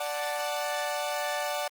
sawtooth chord, D major, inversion none, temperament equal, 587.3 / 740 / 880 Hz, D5 / F#5 / A5, 0 / 0 / 0 cents, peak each -28 / -30 / -32 dBFS, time 0-1.68 s, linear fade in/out 5 ms, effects Opus 24 kbps

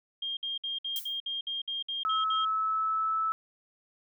sine tone bursts, 3215 Hz, G7, 43 cents sharp, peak -31 dBFS, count 11, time 0.22-2.45 s, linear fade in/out 5 ms, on 150 ms, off 58 ms
violet noise with exponential decay, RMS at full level -33 dBFS, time 0.96-1.2 s, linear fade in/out 2 ms, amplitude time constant 51 ms
sine tone with pitch glide, 1295 to 1309.3 Hz, E6 to E6, -31 to -12 cents, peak -26 dBFS, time 2.05-3.32 s, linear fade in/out 0 ms, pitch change +19 cents, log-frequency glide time 2.26-3.19 s
effects none

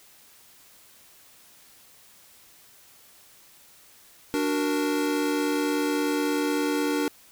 square chord, D augmented, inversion none, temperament equal, 293.7 / 370 / 466.2 Hz, D4 / F#4 / A#4, 0 / 0 / 0 cents, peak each -26 / -32 / -30 dBFS, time 4.34-7.08 s, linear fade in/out 0 ms, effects white hiss -54 dBFS RMS until 7.31 s

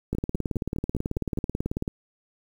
two click trains, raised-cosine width 3 ms, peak -14 / -18 dBFS, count 33 / 7, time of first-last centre 0.13-1.879 / 0.15-1.374 s, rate 18.3 / 4.9 Hz, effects 8-bit

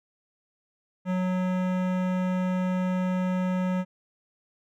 sine tone with hard clipping, 183.8 Hz, F#3, 11 cents flat, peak -26 dBFS, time 1.05-3.85 s, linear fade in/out 50 ms, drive 18 dB, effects none

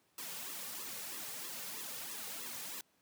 white noise with flanger, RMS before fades -44 dBFS, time 0.18-2.81 s, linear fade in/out 2 ms, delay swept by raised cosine 1.3 to 3.1 ms, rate 3.1 Hz, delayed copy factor -0.85, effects pink hiss -73 dBFS RMS until 3.01 s + high-pass 150 Hz 12 dB/octave

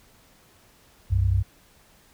sine tone pair together, 64.7 / 95.98 Hz, C2 / G2, -19 / -36 cents, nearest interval perfect fifth, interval 683 cents, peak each -23 / -20 dBFS, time 1.1-1.43 s, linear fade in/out 20 ms, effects pink hiss -57 dBFS RMS until 2.13 s

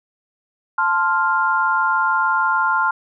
sine chord, F major, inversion first, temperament equal, 880 / 1046.5 / 1396.9 Hz, A5 / C6 / F6, 0 / 0 / 0 cents, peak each -21 / -20 / -18 dBFS, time 0.78-2.91 s, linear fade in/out 5 ms, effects none

